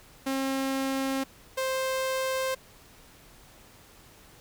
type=tone pair in turn; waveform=sawtooth; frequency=268.6 / 524.6 Hz; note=C4 / C5; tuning=+46 / +4 cents; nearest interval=octave; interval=1158 cents; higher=second; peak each=-23 dBFS; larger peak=neither; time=0.26-1.24 / 1.57-2.55 s; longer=neither; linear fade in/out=10 ms; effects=pink hiss -54 dBFS RMS until 4.4 s